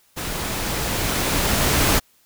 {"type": "noise with level ramp", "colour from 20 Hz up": "pink", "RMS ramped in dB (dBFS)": [-28, -17], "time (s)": [0.16, 2], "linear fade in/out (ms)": 20, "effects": ["white hiss -59 dBFS RMS until 2.25 s"]}